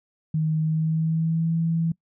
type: tone with pitch glide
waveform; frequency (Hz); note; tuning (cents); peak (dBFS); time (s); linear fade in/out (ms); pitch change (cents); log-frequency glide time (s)
sine; 157 to 164.81; D#3 to E3; +16 to 0; -20; 0.34-1.92; 5; +84; 0.61-1.55
effects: noise-tail reverb RT60 0.1 s tail -23 dB re dry